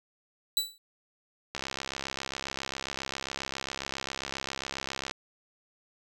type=tone with exponential decay; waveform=sawtooth; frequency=3951 Hz; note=B7; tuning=in tune; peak=-19 dBFS; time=0.57-0.78 s; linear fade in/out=1 ms; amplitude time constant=45 ms
type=click train; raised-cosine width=0.2 ms; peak=-16 dBFS; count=241; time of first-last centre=1.55-5.111 s; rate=67.4 Hz
effects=none